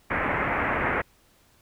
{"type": "low-pass noise", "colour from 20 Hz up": "white", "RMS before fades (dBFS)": -26, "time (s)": [0.1, 1.02], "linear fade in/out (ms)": 10, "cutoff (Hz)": 2200, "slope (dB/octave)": 48, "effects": ["pink hiss -61 dBFS RMS until 1.61 s"]}